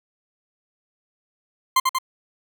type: tone with echo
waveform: 40% pulse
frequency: 1046.5 Hz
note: C6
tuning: in tune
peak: -13 dBFS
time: 1.76-1.8 s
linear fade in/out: 5 ms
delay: 93 ms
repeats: 2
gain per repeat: -3 dB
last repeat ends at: 1.986 s
effects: none